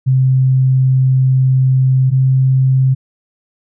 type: tone pair in turn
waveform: sine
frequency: 130.81 / 131.64 Hz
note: C3 / C3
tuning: 0 / +11 cents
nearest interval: unison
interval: 11 cents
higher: second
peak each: -8 dBFS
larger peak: neither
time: 0.06-2.11 / 2.11-2.95 s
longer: first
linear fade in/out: 20 ms
effects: none